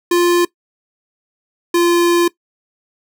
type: tone pair in turn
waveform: square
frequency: 349.2 / 345.4 Hz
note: F4 / F4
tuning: 0 / -19 cents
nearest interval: unison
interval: 19 cents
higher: first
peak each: -11 dBFS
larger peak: neither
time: 0.11-0.45 / 1.74-2.28 s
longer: second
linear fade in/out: 5 ms
effects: noise-tail reverb RT60 0.1 s tail -20 dB re dry